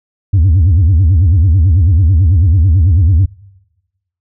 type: tone with vibrato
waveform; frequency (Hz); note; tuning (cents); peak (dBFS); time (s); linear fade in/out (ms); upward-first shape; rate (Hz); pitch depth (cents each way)
sine; 87.31; F2; 0; -3; 0.33-3.26; 10; sine; 9.1; 250
effects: noise-tail reverb RT60 1.0 s tail -24 dB re dry + tanh soft clip ceiling -4 dBFS